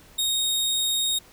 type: tone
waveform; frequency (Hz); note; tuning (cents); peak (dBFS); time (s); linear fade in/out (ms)
sawtooth; 3729; A#7; 0; -19; 0.18-1.19; 10
effects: pink hiss -52 dBFS RMS until 1.32 s